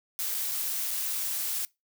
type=noise with dropouts; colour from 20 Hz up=blue; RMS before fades=-31 dBFS; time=0.19-1.65 s; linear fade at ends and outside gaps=0 ms; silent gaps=0.344-0.348 / 0.514-0.518 / 0.908-0.912 s; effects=noise-tail reverb RT60 0.2 s tail -22 dB re dry